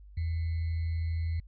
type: tone with sample-and-hold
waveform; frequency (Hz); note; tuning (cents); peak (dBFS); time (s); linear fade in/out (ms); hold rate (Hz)
sine; 82.41; E2; 0; -28; 0.17-1.4; 5; 2100
effects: added 50 Hz sine -48 dBFS peak until 1.47 s + resampled to 11025 Hz